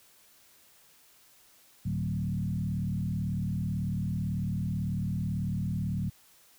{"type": "tone with frequency modulation", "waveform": "sine", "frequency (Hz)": 145.2, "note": "D3", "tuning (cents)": -19, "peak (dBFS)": -28, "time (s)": [1.85, 6.1], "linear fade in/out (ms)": 10, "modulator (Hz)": 38.1, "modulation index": 1.6, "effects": ["white hiss -60 dBFS RMS until 6.58 s"]}